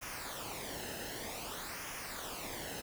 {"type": "noise with flanger", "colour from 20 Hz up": "pink", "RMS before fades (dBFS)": -43, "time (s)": [0.01, 2.82], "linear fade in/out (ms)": 20, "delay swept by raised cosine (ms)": [0.24, 0.88], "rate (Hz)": 0.53, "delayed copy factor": -0.65, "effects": []}